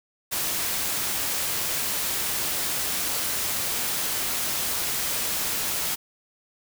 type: noise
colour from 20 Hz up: white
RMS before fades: -27 dBFS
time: 0.31-5.96 s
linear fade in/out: 20 ms
effects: none